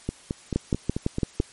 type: two click trains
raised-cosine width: 3 ms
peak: -13 / -9 dBFS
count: 7 / 6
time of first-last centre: 0.09-1.403 / 0.56-1.4 s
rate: 4.57 / 5.95 Hz
effects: white hiss -50 dBFS RMS until 1.52 s + MP3 48 kbps